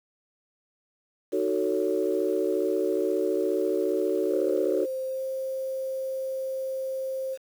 sine chord, D# half-diminished seventh, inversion none, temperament just, 311.1 / 373.4 / 448 / 560 Hz, D#4 / F#4 / A4 / C#5, 0 / +16 / +31 / +18 cents, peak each -30 / -26 / -28 / -30 dBFS, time 1.32-4.86 s, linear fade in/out 20 ms
sine tone with pitch glide, 523.3 to 528.5 Hz, C5 to C5, 0 to +17 cents, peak -28 dBFS, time 4.29-7.38 s, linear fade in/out 50 ms, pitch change +17 cents, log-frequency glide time 5.07-5.22 s
effects tanh soft clip ceiling -13 dBFS + 8-bit

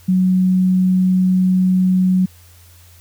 sine tone, 185 Hz, F#3, in tune, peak -11 dBFS, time 0.08-2.26 s, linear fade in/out 10 ms, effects added 87 Hz sine -44 dBFS peak until 3 s + white hiss -49 dBFS RMS until 3 s

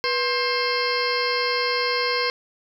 harmonic tone with a mistuned harmonic, 530 Hz, C5, 22 cents sharp, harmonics 1 / 2 / 3 / 4 / 5 / 6 / 8 / 9 / 10, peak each -26 / -27 / -31 / -27 / -34 / -35 / -30 / -31 / -33 dBFS, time 0.04-2.3 s, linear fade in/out 0 ms, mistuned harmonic 1, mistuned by -140 cents, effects 9-bit

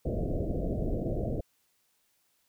pink low-pass noise, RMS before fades -31 dBFS, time 0.05-1.41 s, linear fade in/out 5 ms, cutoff 680 Hz, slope 96 dB/octave, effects white hiss -72 dBFS RMS until 2.48 s

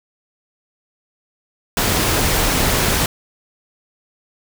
pink noise, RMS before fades -17 dBFS, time 1.77-3.06 s, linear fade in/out 2 ms, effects none

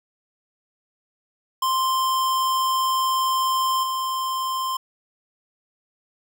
square tone with level steps, 1046.5 Hz, C6, in tune, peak -20 / -24 dBFS, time 1.62-4.77 s, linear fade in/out 5 ms, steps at 3.83 s, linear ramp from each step 5 ms, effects none

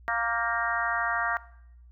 harmonic tone with a mistuned harmonic, 233.1 Hz, A#3, in tune, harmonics 3 / 4 / 5 / 6 / 7 / 8, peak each -32 / -34 / -32 / -33 / -33 / -32 dBFS, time 0.08-1.37 s, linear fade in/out 0 ms, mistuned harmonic 7, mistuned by -35 cents, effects noise-tail reverb RT60 0.8 s tail -19 dB re dry + added 60 Hz sine -49 dBFS peak until 1.91 s

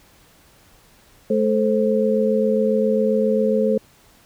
sine tone cluster, 214.4 / 438.6 / 526 Hz, A3 / A4 / C5, -45 / -6 / +9 cents, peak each -20 dBFS, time 1.3-3.78 s, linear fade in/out 5 ms, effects pink hiss -53 dBFS RMS until 4.25 s

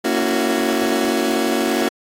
30% pulse chord, F# dominant seventh, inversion first, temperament just, 231.2 / 277.5 / 333 / 370 Hz, A#3 / C#4 / E4 / F#4, -14 / +2 / +18 / 0 cents, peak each -20 dBFS, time 0.04-1.89 s, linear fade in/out 10 ms, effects AAC 48 kbps

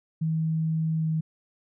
sine tone with pitch glide, 160 to 158.8 Hz, D#3 to D#3, +49 to +36 cents, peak -23 dBFS, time 0.21-1.21 s, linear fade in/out 10 ms, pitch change -13 cents, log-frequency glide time 0.97-1.07 s, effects none

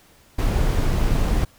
brown noise, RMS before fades -19 dBFS, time 0.38-1.45 s, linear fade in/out 10 ms, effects pink hiss -54 dBFS RMS until 1.58 s

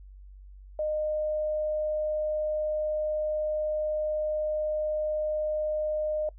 sine tone, 612 Hz, D#5, 29 cents flat, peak -26 dBFS, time 0.79-6.29 s, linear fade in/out 2 ms, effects noise-tail reverb RT60 0.1 s tail -23 dB re dry + added 48 Hz sine -45 dBFS peak until 6.38 s

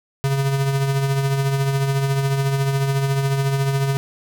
square tone with tremolo, 137.2 Hz, C#3, 17 cents flat, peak -16 dBFS, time 0.24-3.97 s, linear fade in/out 0 ms, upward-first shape triangle, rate 14 Hz, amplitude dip 50%, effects none

